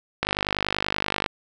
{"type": "click train", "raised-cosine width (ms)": 0.3, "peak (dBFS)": -6, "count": 53, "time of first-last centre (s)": [0.23, 1.262], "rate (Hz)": 50.4, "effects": []}